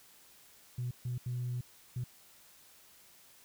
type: tone bursts at uneven times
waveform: sine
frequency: 123.47 Hz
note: B2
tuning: in tune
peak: -32 dBFS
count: 4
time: 0.78-0.91 / 1.05-1.18 / 1.26-1.61 / 1.96-2.04 s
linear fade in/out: 5 ms
effects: tanh soft clip ceiling -30 dBFS + white hiss -60 dBFS RMS until 3.44 s